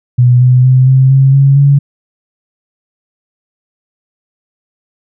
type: tone with pitch steps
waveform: sine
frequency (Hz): 123.47 / 126.21 / 129.01 / 131.87 / 134.8 / 137.79 / 140.85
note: B2 / B2 / C3 / C3 / C#3 / C#3 / C#3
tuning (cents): 0 / +38 / -24 / +14 / -48 / -10 / +28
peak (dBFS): -3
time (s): 0.18-1.79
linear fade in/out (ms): 10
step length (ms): 230
effects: none